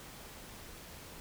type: silence
effects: pink hiss -50 dBFS RMS until 1.2 s